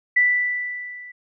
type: tone with level ramp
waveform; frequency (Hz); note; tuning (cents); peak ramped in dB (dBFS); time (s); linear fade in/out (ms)
sine; 1975.5; B6; 0; -12 to -37; 0.16-1.12; 10
effects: none